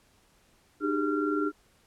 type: tone cluster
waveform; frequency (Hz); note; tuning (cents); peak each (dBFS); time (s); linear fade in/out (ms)
sine; 302.6 / 384.2 / 404.9 / 1375; D#4 / G4 / G#4 / F6; -48 / -35 / -44 / -27; -28 / -35 / -31 / -32; 0.8-1.52; 50
effects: pink hiss -64 dBFS RMS until 1.86 s + low-pass 12000 Hz 12 dB/octave